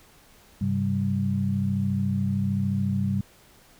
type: tone cluster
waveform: sine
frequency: 100.6 / 134.2 / 195.4 Hz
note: G2 / C3 / G3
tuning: +45 / +44 / -5 cents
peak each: -27 / -29 / -25 dBFS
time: 0.61-3.21 s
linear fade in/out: 5 ms
effects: pink hiss -55 dBFS RMS until 3.79 s